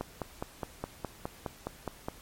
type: click train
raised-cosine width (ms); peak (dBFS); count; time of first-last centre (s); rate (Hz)
1; -19; 11; 0.01-2.085; 4.82
effects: pink hiss -53 dBFS RMS until 2.21 s + MP3 64 kbps